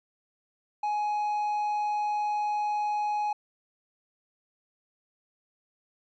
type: tone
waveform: triangle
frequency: 837 Hz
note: G#5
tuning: 13 cents sharp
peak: -24 dBFS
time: 0.83-3.33 s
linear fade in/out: 5 ms
effects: resampled to 16000 Hz